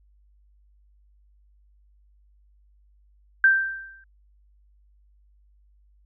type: tone with exponential decay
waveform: sine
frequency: 1568 Hz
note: G6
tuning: in tune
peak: -11 dBFS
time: 3.44-4.04 s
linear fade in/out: 2 ms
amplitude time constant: 130 ms
effects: added 50 Hz sine -56 dBFS peak until 6.05 s